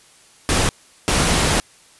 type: noise bursts at uneven times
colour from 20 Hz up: pink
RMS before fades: -17 dBFS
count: 2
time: 0.49-0.69 / 1.08-1.6 s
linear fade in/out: 0 ms
effects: white hiss -50 dBFS RMS until 1.99 s + resampled to 24000 Hz